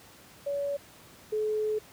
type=tone pair in turn; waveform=sine; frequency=567 / 428.8 Hz; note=C#5 / A4; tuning=+39 / -45 cents; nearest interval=perfect fourth; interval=484 cents; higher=first; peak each=-28 / -26 dBFS; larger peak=second; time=0.46-0.77 / 1.32-1.79 s; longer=second; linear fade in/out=10 ms; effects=pink hiss -53 dBFS RMS until 1.92 s + high-pass 80 Hz 12 dB/octave